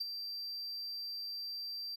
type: tone with ADSR envelope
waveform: triangle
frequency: 4699 Hz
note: D8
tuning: in tune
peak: -31 dBFS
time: 0-1.96 s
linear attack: 11 ms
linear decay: 21 ms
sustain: -7 dB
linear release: 14 ms
effects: none